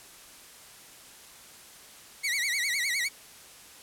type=tone with vibrato; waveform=sawtooth; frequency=2068 Hz; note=C7; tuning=21 cents flat; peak=-23 dBFS; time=2.23-3.09 s; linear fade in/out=20 ms; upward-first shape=sine; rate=9.8 Hz; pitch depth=160 cents each way; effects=white hiss -50 dBFS RMS until 3.82 s + low-pass 12000 Hz 12 dB/octave